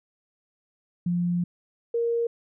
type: tone pair in turn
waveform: sine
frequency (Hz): 175 / 467.2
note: F3 / A#4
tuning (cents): +4 / +4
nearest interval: octave + perfect fourth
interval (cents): 1700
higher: second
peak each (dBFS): -22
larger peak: neither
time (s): 1.06-1.44 / 1.94-2.27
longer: first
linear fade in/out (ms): 5
effects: none